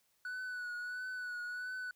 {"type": "tone with vibrato", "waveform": "triangle", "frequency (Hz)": 1480, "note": "F#6", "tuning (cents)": 0, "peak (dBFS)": -37, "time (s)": [0.25, 1.91], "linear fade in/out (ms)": 2, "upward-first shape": "triangle", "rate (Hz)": 1.5, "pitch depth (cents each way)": 39, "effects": ["white hiss -75 dBFS RMS until 1.95 s"]}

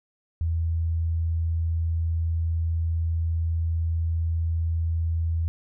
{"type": "tone", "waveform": "sine", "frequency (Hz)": 82.41, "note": "E2", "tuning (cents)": 0, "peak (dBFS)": -22, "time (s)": [0.41, 5.48], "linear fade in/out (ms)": 0, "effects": []}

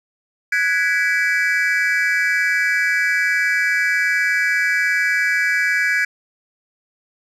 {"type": "chord", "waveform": "triangle", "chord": "G# half-diminished seventh", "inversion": "third", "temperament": "equal with one note detuned", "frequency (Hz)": [1480, 1661.2, 1975.5, 2304], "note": ["F#6", "G#6", "B6", "D7"], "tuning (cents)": [0, 0, 0, -34], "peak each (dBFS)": [-22, -17, -21, -20], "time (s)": [0.52, 6.05], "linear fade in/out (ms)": 5, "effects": []}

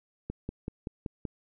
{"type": "click train", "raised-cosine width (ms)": 3, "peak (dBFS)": -21, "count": 6, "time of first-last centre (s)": [0.3, 1.252], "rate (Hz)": 5.25, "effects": []}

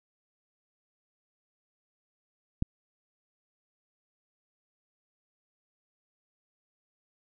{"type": "click", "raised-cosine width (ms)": 5, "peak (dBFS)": -14, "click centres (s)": 2.624, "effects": []}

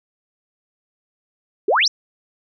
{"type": "exponential sweep", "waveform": "sine", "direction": "up", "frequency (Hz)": [351.3, 6180], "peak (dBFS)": -13, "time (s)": [1.68, 1.88], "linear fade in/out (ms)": 5, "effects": []}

